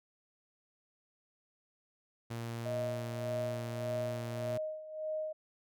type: tone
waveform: sawtooth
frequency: 116.4 Hz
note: A#2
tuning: 2 cents flat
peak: -34 dBFS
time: 2.3-4.58 s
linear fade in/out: 10 ms
type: tone with tremolo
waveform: sine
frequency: 622.3 Hz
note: D#5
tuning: in tune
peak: -33 dBFS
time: 2.65-5.33 s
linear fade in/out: 10 ms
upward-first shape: sine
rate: 1.7 Hz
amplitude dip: 75%
effects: none